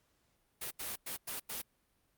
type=noise bursts at uneven times; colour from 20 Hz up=white; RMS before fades=-40 dBFS; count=5; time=0.61-0.71 / 0.79-0.96 / 1.06-1.17 / 1.27-1.4 / 1.49-1.62 s; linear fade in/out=10 ms; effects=pink hiss -75 dBFS RMS until 2.17 s + Opus 48 kbps